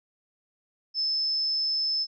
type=tone; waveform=sine; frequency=5250 Hz; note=E8; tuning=8 cents flat; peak=-24 dBFS; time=0.94-2.07 s; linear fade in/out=50 ms; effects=none